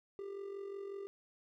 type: tone with amplitude modulation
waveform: triangle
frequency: 396.9 Hz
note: G4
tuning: 22 cents sharp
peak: -37 dBFS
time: 0.19-1.07 s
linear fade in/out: 0 ms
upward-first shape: sine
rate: 45.5 Hz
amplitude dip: 60%
effects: none